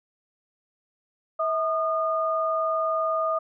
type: tone pair together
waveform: sine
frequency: 645.1 / 1222 Hz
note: E5 / D#6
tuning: -38 / -32 cents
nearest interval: major seventh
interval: 1106 cents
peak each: -25 dBFS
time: 1.39-3.39 s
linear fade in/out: 10 ms
effects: none